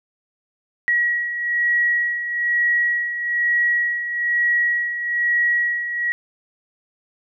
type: beating tone pair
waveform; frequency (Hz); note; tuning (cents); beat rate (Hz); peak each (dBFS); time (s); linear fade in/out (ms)
sine; 1912 / 1913.1; A#6 / A#6; +43 / +44; 1.1; -25 / -18; 0.88-6.12; 0
effects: none